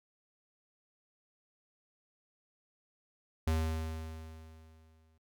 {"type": "tone with exponential decay", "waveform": "square", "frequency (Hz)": 80, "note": "D#2", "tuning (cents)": 49, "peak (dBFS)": -28, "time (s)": [3.47, 5.18], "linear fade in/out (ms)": 5, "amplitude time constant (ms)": 370, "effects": ["noise-tail reverb RT60 0.2 s tail -24 dB re dry"]}